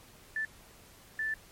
sine tone bursts at uneven times, 1760 Hz, A6, in tune, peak -30 dBFS, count 2, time 0.36-0.45 / 1.19-1.34 s, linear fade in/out 2 ms, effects pink hiss -56 dBFS RMS until 1.51 s + MP3 64 kbps

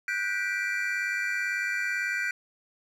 triangle chord, G major seventh, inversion third, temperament just, 1470 / 1568 / 1960 / 2352 Hz, F#6 / G6 / B6 / D7, -12 / 0 / -14 / +2 cents, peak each -31 dBFS, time 0.08-2.31 s, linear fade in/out 2 ms, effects none

